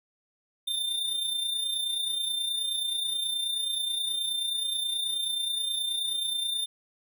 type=tone with amplitude modulation; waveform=square; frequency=3599 Hz; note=A7; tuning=38 cents sharp; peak=-26 dBFS; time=0.67-6.66 s; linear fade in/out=10 ms; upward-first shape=sine; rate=29.4 Hz; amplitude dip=50%; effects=none